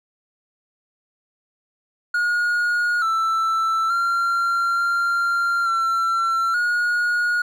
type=tone with pitch steps; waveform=triangle; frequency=1438 / 1328 / 1378 / 1386 / 1351 / 1442 Hz; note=F#6 / E6 / F6 / F6 / E6 / F#6; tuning=-50 / +12 / -24 / -14 / +42 / -45 cents; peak=-16 dBFS; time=2.14-7.42 s; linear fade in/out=5 ms; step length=880 ms; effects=none